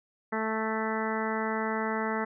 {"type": "harmonic tone", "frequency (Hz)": 220, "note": "A3", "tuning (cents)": 0, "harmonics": [1, 2, 3, 4, 5, 6, 7, 8, 9], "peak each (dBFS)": [-33, -34, -38, -35, -39, -37, -41, -39, -39], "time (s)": [0.32, 2.25], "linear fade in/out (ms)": 10, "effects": []}